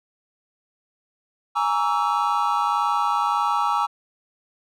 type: chord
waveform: triangle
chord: A# half-diminished seventh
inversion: third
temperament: equal with one note detuned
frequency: 830.6 / 932.3 / 1137.3 / 1318.5 Hz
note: G#5 / A#5 / C#6 / E6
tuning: 0 / 0 / +44 / 0 cents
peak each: -23 dBFS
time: 1.55-3.87 s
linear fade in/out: 20 ms
effects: none